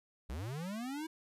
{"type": "linear sweep", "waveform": "square", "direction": "up", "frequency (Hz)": [53.3, 326.5], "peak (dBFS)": -39, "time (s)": [0.29, 1.07], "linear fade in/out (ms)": 10, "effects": ["resampled to 32000 Hz", "13-bit"]}